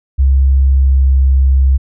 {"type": "tone with pitch glide", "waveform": "sine", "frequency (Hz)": [67.2, 66.7], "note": ["C2", "C2"], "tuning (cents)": [47, 34], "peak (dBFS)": -6, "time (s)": [0.18, 1.78], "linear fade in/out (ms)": 20, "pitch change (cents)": -13, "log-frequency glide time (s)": [0.71, 1.09], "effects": []}